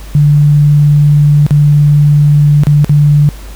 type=tone with dropouts; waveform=sine; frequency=146.83 Hz; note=D3; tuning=in tune; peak=-3 dBFS; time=0.15-3.29 s; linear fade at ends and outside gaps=0 ms; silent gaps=1.465-1.508 / 2.635-2.669 / 2.845-2.895 s; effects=added 50 Hz sine -25 dBFS peak until 3.55 s + pink hiss -35 dBFS RMS until 3.55 s

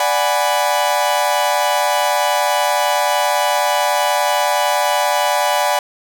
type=chord; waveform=40% pulse; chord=G# half-diminished seventh; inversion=second; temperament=equal; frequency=587.3 / 740 / 830.6 / 987.8 Hz; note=D5 / F#5 / G#5 / B5; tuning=0 / 0 / 0 / 0 cents; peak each=-19 dBFS; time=0-5.79 s; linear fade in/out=2 ms; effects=none

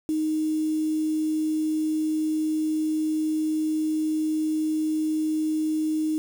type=tone with quantisation; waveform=sine; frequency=311.1 Hz; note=D#4; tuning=in tune; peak=-22 dBFS; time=0.09-6.18 s; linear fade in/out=0 ms; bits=7; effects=none

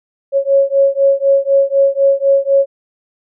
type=beating tone pair; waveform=sine; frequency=549 / 553 Hz; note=C#5 / C#5; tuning=-17 / -4 cents; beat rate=4 Hz; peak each=-12 dBFS; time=0.32-2.66 s; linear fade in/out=50 ms; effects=none

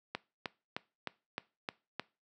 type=click train; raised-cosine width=0.3 ms; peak=-19 dBFS; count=7; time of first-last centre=0.15-1.996 s; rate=3.25 Hz; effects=noise-tail reverb RT60 0.3 s tail -21 dB re dry + high-pass 150 Hz 12 dB/octave

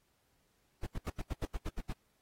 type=noise bursts; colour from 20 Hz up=brown; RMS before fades=-35 dBFS; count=10; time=0.83-1.926 s; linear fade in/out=5 ms; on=34 ms; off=84 ms; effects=pink hiss -75 dBFS RMS until 2.21 s + AAC 48 kbps

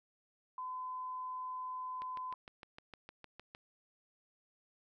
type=tone; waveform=sine; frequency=1017 Hz; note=C6; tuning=50 cents flat; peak=-39 dBFS; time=0.58-2.34 s; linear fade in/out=2 ms
type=click train; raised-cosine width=0.3 ms; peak=-33 dBFS; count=11; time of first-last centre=2.02-3.549 s; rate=6.54 Hz
effects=none

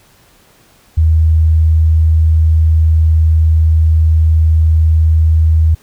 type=tone; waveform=sine; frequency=79.7 Hz; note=D#2; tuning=42 cents sharp; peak=-6 dBFS; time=0.97-5.75 s; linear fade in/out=10 ms; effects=pink hiss -48 dBFS RMS until 5.82 s

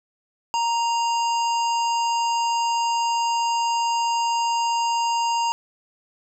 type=harmonic tone with a mistuned harmonic; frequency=932.3 Hz; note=A#5; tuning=in tune; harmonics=1 / 3 / 5 / 7 / 8; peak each=-20 / -30 / -34 / -37 / -38 dBFS; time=0.54-5.52 s; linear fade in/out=0 ms; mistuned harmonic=5; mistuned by=+71 cents; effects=9-bit

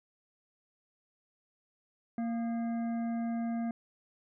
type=harmonic tone with a mistuned harmonic; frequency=231.4 Hz; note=A#3; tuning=13 cents flat; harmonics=1 / 3 / 5 / 7 / 9; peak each=-31 / -41 / -55 / -55 / -57 dBFS; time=2.18-3.71 s; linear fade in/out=2 ms; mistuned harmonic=5; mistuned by=+95 cents; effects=none

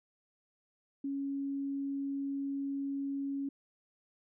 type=tone; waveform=sine; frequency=277.2 Hz; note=C#4; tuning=in tune; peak=-33 dBFS; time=1.04-3.49 s; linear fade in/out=5 ms; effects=none

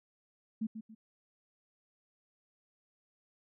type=tone with echo; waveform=sine; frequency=220 Hz; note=A3; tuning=in tune; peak=-31 dBFS; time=0.61-0.67 s; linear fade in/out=10 ms; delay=140 ms; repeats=2; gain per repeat=-9 dB; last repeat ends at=0.95 s; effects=none

